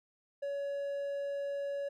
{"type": "tone", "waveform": "triangle", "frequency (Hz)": 563, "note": "C#5", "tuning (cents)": 27, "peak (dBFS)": -32, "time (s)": [0.42, 1.89], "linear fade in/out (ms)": 10, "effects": []}